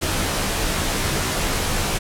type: noise with comb filter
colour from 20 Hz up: pink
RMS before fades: -22 dBFS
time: 0.01-1.99 s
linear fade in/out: 20 ms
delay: 17 ms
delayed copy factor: -0.95
effects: low-pass 12000 Hz 12 dB/octave